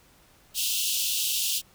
pink high-pass noise, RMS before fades -27 dBFS, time 0.54-1.62 s, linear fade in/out 50 ms, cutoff 2700 Hz, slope 96 dB/octave, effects pink hiss -58 dBFS RMS until 1.74 s

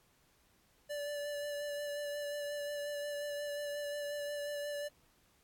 square tone with vibrato, 582 Hz, D5, 16 cents flat, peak -38 dBFS, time 0.89-4.89 s, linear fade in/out 20 ms, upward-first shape sine, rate 5.6 Hz, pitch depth 16 cents each way, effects pink hiss -70 dBFS RMS until 5.43 s + AAC 64 kbps

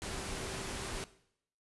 sine tone in noise, 385 Hz, G4, 31 cents flat, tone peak -47 dBFS, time 0.02-1.04 s, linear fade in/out 0 ms, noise pink, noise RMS -40 dBFS, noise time 0.02-1.04 s, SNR -10 dB, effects noise-tail reverb RT60 0.7 s tail -17 dB re dry + resampled to 24000 Hz

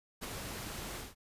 pink noise with ADSR envelope, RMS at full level -38 dBFS, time 0.21-1.15 s, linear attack 27 ms, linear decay 13 ms, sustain -4 dB, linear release 170 ms, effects resampled to 32000 Hz

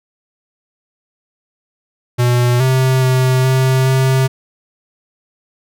square tone with pitch steps, 122.2 / 130.6 / 129.3 / 130.9 / 131.9 Hz, B2 / C3 / C3 / C3 / C3, -18 / -3 / -20 / +1 / +14 cents, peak -11 dBFS, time 2.18-4.28 s, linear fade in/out 20 ms, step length 420 ms, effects none

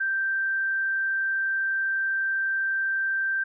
sine tone, 1568 Hz, G6, in tune, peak -23 dBFS, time 0-3.44 s, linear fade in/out 10 ms, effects none

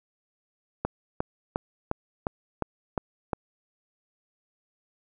click train, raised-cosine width 1 ms, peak -12 dBFS, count 8, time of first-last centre 0.85-3.332 s, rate 2.82 Hz, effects none

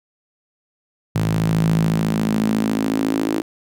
sawtooth tone with high-pass filter sweep, 54 Hz, A1, 32 cents flat, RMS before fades -19 dBFS, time 1.15-3.42 s, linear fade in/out 5 ms, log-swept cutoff 130 to 310 Hz, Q 5.3, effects none

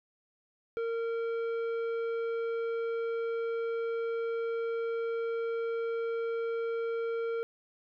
triangle tone with tanh clipping, 460 Hz, A#4, 23 cents flat, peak -32 dBFS, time 0.77-7.43 s, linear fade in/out 0 ms, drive 14 dB, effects none

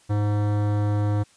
sine tone with hard clipping, 103.83 Hz, G#2, in tune, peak -22 dBFS, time 0.09-1.24 s, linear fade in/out 20 ms, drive 18 dB, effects white hiss -57 dBFS RMS until 1.36 s + resampled to 22050 Hz

